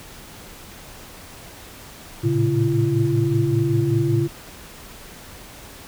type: tone cluster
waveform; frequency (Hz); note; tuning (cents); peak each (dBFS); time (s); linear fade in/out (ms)
sine; 110.7 / 115.9 / 138.9 / 339.7; A2 / A#2 / C#3 / F4; +11 / -10 / +4 / -48; -26 / -22 / -21 / -21; 2.23-4.28; 20
effects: pink hiss -41 dBFS RMS until 5.87 s